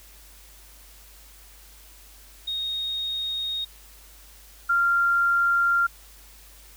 sine tone pair in turn, 3728 / 1388 Hz, A#7 / F6, -1 / -11 cents, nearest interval octave + perfect fourth, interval 1710 cents, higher first, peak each -26 / -18 dBFS, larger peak second, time 2.47-3.65 / 4.69-5.87 s, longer neither, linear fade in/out 10 ms, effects added 50 Hz sine -50 dBFS peak until 6.76 s + white hiss -51 dBFS RMS until 6.76 s

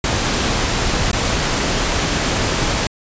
pink noise with dropouts, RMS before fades -18 dBFS, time 0.04-2.87 s, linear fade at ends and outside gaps 2 ms, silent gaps 1.115-1.13 s, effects resampled to 16000 Hz

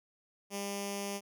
5% pulse tone with notch filter, 200 Hz, G3, 35 cents sharp, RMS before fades -38 dBFS, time 0.5-1.21 s, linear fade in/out 50 ms, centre 1500 Hz, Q 0.54, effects none

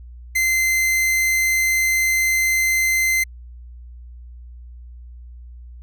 45% pulse tone, 2072 Hz, C7, 17 cents flat, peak -16 dBFS, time 0.35-3.24 s, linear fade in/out 10 ms, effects added 60 Hz sine -36 dBFS peak until 5.82 s

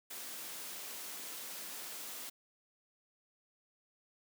white high-pass noise, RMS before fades -45 dBFS, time 0.1-2.3 s, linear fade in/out 10 ms, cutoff 170 Hz, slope 24 dB/octave, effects none

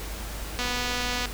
click train, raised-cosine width 0.2 ms, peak -12 dBFS, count 165, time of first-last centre 0.59-1.257 s, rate 246 Hz, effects added 51 Hz sine -35 dBFS peak until 1.33 s + pink hiss -38 dBFS RMS until 1.33 s

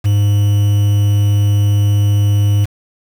triangle tone with quantisation, 102.4 Hz, G#2, 24 cents flat, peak -7 dBFS, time 0.04-2.66 s, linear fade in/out 20 ms, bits 5, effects none

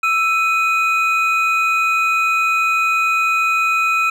triangle tone pair together, 1323.8 / 2495 Hz, E6 / D#7, +7 / +4 cents, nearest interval major seventh, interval 1097 cents, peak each -15 dBFS, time 0.03-4.1 s, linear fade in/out 5 ms, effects none

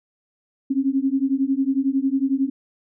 sine beating tone pair, 264.8 / 275.8 Hz, C4 / C#4, +21 / -9 cents, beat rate 11 Hz, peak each -21 / -21 dBFS, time 0.7-2.5 s, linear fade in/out 10 ms, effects none

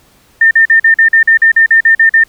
sine tone bursts, 1807 Hz, A6, 46 cents sharp, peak -3 dBFS, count 13, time 0.41-2.238 s, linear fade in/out 5 ms, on 100 ms, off 44 ms, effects pink hiss -48 dBFS RMS until 2.28 s

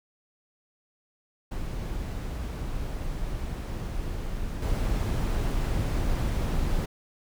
brown noise with level steps, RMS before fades -32 / -26 dBFS, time 1.51-6.86 s, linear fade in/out 10 ms, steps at 4.62 s, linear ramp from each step 5 ms, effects none

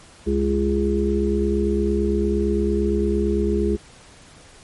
harmonic tone, 68.8 Hz, C#2, 12 cents flat, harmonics 1 / 3 / 5 / 6, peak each -23 / -23 / -23 / -23 dBFS, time 0.26-3.77 s, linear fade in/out 20 ms, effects pink hiss -47 dBFS RMS until 4.63 s + MP3 48 kbps

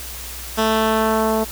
10% pulse tone with low-pass filter sweep, 220.3 Hz, A3, 2 cents sharp, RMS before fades -18 dBFS, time 0.57-1.45 s, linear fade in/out 20 ms, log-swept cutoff 6000 to 720 Hz, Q 0.85, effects added 61 Hz sine -35 dBFS peak until 1.51 s + white hiss -33 dBFS RMS until 1.51 s

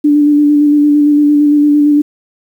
sine tone with vibrato, 293.7 Hz, D4, in tune, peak -5 dBFS, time 0.04-2.02 s, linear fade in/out 10 ms, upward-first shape square, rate 8.8 Hz, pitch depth 16 cents each way, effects 7-bit

